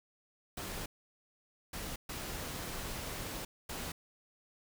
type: noise bursts at uneven times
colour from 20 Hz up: pink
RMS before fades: -41 dBFS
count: 4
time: 0.57-0.86 / 1.73-1.96 / 2.09-3.45 / 3.69-3.92 s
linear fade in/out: 5 ms
effects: none